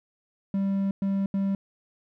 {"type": "tone bursts at uneven times", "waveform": "triangle", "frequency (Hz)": 196, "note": "G3", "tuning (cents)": 0, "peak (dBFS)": -21, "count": 3, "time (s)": [[0.54, 0.91], [1.02, 1.26], [1.34, 1.55]], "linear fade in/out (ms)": 2, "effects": []}